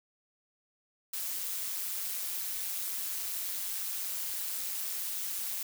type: noise with amplitude modulation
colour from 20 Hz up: blue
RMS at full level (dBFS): -33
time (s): 1.13-5.63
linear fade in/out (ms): 5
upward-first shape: sine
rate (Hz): 190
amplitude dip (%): 60
effects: none